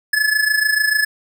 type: tone with amplitude modulation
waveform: square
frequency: 1716 Hz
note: A6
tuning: 44 cents flat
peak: -12 dBFS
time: 0.13-1.05 s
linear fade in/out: 5 ms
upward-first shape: sine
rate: 26.8 Hz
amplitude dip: 70%
effects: none